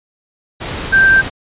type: tone in noise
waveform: sine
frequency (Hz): 1568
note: G6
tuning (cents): 0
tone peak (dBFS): -6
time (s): 0.92-1.22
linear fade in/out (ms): 20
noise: pink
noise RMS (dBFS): -23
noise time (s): 0.6-1.3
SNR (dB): +14
effects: resampled to 8000 Hz